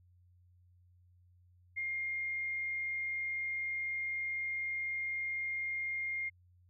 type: tone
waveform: sine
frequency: 2122 Hz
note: C7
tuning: 24 cents sharp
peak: -34 dBFS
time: 1.76-6.3 s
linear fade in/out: 20 ms
effects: added 89 Hz sine -62 dBFS peak until 6.69 s